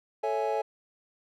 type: chord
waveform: triangle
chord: A major seventh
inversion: none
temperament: equal with one note detuned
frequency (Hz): 440 / 554.4 / 659.3 / 834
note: A4 / C#5 / E5 / G#5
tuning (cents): 0 / 0 / 0 / +7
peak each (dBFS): -29 / -31 / -32 / -29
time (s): 0.23-0.62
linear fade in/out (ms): 10
effects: none